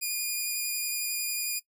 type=tone with vibrato; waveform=5% pulse; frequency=2437 Hz; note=D#7; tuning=37 cents flat; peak=-20 dBFS; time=0.01-1.6 s; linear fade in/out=20 ms; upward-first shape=sine; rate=11 Hz; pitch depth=11 cents each way; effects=noise-tail reverb RT60 0.1 s tail -19 dB re dry